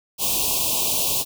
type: band-stop noise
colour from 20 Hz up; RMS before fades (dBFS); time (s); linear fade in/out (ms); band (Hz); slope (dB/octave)
white; -22; 0.18-1.25; 50; 1100 to 2500; 96
effects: none